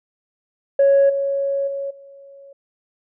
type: tone with level steps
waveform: sine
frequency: 554.4 Hz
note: C#5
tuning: in tune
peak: -9 / -18 / -23 / -40 dBFS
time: 0.79-2.53 s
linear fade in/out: 5 ms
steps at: 1.09 / 1.67 / 1.9 s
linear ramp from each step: 10 ms
effects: tanh soft clip ceiling -8 dBFS